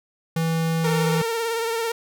square tone, 163.5 Hz, E3, 14 cents flat, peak -21 dBFS, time 0.36-1.22 s, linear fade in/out 5 ms
sawtooth tone with vibrato, 458 Hz, A#4, 31 cents flat, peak -19 dBFS, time 0.84-1.92 s, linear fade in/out 5 ms, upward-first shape triangle, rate 18 Hz, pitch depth 47 cents each way
effects none

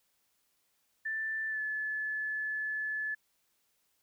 sine tone with pitch glide, 1767 to 1726.6 Hz, A6 to A6, +7 to -33 cents, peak -32 dBFS, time 1.05-3.15 s, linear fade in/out 10 ms, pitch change -40 cents, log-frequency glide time 1.48-1.61 s, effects white hiss -75 dBFS RMS until 4.02 s

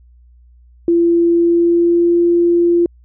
sine tone with pitch glide, 340.3 to 344.5 Hz, F4 to F4, -45 to -24 cents, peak -9 dBFS, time 0.88-2.86 s, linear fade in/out 2 ms, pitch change +21 cents, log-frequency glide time 1.33-2.2 s, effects added 60 Hz sine -43 dBFS peak until 3.04 s

